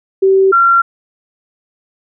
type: tone pair in turn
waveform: sine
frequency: 385 / 1372 Hz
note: G4 / F6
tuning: -31 / -31 cents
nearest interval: octave + minor seventh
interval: 2200 cents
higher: second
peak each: -6 dBFS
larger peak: neither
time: 0.22-0.52 / 0.52-0.82 s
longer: neither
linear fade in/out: 10 ms
effects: none